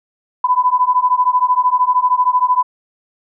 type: beating tone pair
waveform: sine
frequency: 994 / 1007 Hz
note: B5 / B5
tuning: +11 / +33 cents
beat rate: 13 Hz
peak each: -14 / -14 dBFS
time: 0.44-2.63 s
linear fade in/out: 5 ms
effects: none